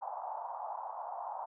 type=band-pass noise; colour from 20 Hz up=white; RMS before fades=-41 dBFS; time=0.01-1.46 s; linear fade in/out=20 ms; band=700 to 960 Hz; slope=48 dB/octave; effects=none